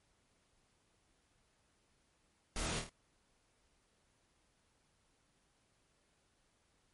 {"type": "noise with echo", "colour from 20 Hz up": "pink", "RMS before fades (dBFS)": -40, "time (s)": [2.56, 2.79], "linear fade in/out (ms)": 2, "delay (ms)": 26, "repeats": 4, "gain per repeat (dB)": -4, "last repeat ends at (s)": 2.894, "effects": ["pink hiss -75 dBFS RMS until 6.93 s", "MP3 48 kbps"]}